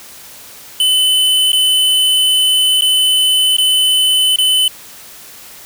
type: tone with dropouts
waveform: square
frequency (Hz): 3025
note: F#7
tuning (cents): +38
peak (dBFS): -10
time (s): 0.8-4.68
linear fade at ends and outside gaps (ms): 2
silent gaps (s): 1.519-1.53 / 2.81-2.82 / 3.567-3.583 / 4.36-4.385
effects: white hiss -36 dBFS RMS until 5.65 s